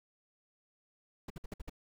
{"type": "noise bursts", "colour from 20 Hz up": "brown", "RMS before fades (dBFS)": -41, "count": 6, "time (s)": [1.28, 1.697], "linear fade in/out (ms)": 5, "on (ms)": 22, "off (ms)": 57, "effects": []}